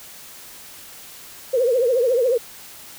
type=tone with vibrato; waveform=sine; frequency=493.9 Hz; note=B4; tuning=in tune; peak=-15 dBFS; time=1.53-2.38 s; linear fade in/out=10 ms; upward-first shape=triangle; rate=14 Hz; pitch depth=160 cents each way; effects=white hiss -41 dBFS RMS until 2.98 s